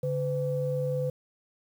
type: tone pair together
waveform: sine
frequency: 142.6 / 506 Hz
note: C#3 / B4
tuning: +49 / +42 cents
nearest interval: octave + minor seventh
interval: 2193 cents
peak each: -29 / -28 dBFS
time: 0.03-1.1 s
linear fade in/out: 5 ms
effects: tanh soft clip ceiling -18 dBFS + 9-bit